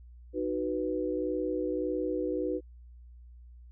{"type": "chord", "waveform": "sine", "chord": "B major", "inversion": "first", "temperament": "just", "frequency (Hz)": [308.7, 370.4, 493.9], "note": ["D#4", "F#4", "B4"], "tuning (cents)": [-14, 2, 0], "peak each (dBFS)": -33, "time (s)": [0.33, 2.61], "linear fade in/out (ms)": 50, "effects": ["added 60 Hz sine -48 dBFS peak until 3.71 s"]}